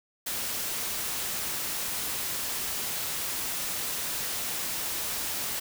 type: noise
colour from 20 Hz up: white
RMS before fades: -32 dBFS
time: 0.26-5.6 s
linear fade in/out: 10 ms
effects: none